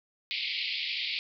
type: band-pass noise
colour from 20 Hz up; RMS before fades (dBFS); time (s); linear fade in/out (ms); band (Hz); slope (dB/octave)
pink; -33; 0.31-1.19; 0; 2100 to 4800; 96
effects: none